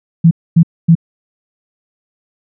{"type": "tone bursts", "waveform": "sine", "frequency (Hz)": 166, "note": "E3", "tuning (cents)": 12, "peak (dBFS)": -3, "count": 3, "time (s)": [0.24, 0.953], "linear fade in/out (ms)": 10, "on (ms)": 71, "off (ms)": 250, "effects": []}